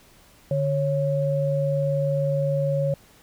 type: tone pair together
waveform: sine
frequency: 146.83 / 550.7 Hz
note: D3 / C#5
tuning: 0 / -11 cents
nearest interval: octave + major seventh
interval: 2289 cents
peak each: -23 / -23 dBFS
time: 0.51-2.94 s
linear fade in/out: 2 ms
effects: pink hiss -54 dBFS RMS until 3.22 s